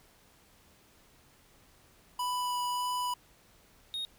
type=tone with vibrato; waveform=square; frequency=987.8 Hz; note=B5; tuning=in tune; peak=-31 dBFS; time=2.19-3.14 s; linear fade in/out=5 ms; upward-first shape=sine; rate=1.7 Hz; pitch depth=8 cents each way
type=tone; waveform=triangle; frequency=3729 Hz; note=A#7; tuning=in tune; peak=-32 dBFS; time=3.94-4.05 s; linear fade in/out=0 ms
effects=pink hiss -62 dBFS RMS until 4.18 s